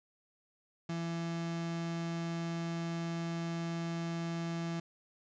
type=tone; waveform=35% pulse; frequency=167.6 Hz; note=E3; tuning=29 cents sharp; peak=-33 dBFS; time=0.89-4.8 s; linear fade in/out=5 ms; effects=resampled to 16000 Hz + 11-bit